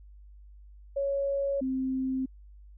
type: tone pair in turn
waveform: sine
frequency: 556 / 261.9 Hz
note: C#5 / C4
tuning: +5 / +2 cents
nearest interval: octave + minor second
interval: 1303 cents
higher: first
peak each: -26 / -27 dBFS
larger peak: first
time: 0.96-1.61 / 1.61-2.26 s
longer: neither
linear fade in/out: 10 ms
effects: added 50 Hz sine -48 dBFS peak until 2.77 s